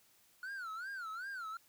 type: tone with vibrato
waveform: triangle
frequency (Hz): 1442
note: F#6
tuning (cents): -45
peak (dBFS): -39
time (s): 0.43-1.57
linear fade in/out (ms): 2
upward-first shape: sine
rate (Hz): 2.6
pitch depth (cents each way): 200
effects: white hiss -68 dBFS RMS until 1.68 s